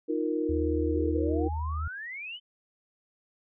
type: chord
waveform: sine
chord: Eb suspended second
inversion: none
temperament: just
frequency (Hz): 311.1 / 350 / 466.7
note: Eb4 / F4 / Bb4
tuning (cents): 0 / +4 / +2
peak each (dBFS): -29 / -32 / -31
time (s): 0.08-1.49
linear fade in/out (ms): 20
type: tone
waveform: sine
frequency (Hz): 77.78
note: D#2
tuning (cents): 0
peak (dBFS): -29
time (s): 0.49-1.88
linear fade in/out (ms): 5
type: exponential sweep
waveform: sine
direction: up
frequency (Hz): 320 to 3100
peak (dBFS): -36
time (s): 0.87-2.4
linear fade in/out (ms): 50
effects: none